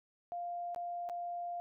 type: tone with dropouts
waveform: sine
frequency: 698.5 Hz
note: F5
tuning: in tune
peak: -37 dBFS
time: 0.32-1.6 s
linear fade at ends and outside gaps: 0 ms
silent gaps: 0.747-0.761 / 1.09-1.097 s
effects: none